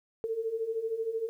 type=beating tone pair; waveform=sine; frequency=440 / 453 Hz; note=A4 / A#4; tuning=0 / -50 cents; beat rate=13 Hz; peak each=-36 / -31 dBFS; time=0.24-1.29 s; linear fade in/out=0 ms; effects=11-bit